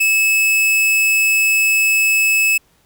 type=tone; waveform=45% pulse; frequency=2600 Hz; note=E7; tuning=24 cents flat; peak=-12 dBFS; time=0-2.58 s; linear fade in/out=10 ms; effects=pink hiss -57 dBFS RMS until 2.85 s